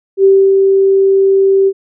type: tone with ADSR envelope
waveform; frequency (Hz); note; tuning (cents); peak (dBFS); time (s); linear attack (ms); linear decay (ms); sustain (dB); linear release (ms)
sine; 388.8; G4; -14; -3; 0.17-1.73; 72; 280; -3; 56
effects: none